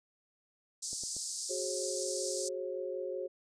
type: band-pass noise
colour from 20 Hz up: white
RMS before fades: -39 dBFS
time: 0.82-2.49 s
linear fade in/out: 10 ms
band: 4600 to 9200 Hz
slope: 48 dB/octave
type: clicks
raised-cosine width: 2 ms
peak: -37 dBFS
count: 3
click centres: 0.931 / 1.036 / 1.166 s
type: chord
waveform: sine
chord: F# suspended second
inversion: none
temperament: equal with one note detuned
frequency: 370 / 415.3 / 540.5 Hz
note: F#4 / G#4 / C#5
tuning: 0 / 0 / -44 cents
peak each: -39 / -42 / -38 dBFS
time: 1.49-3.28 s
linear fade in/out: 20 ms
effects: resampled to 22050 Hz